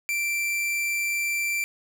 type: tone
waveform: 45% pulse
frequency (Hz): 2349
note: D7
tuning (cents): 0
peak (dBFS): -24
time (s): 0.09-1.64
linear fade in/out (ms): 0
effects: 9-bit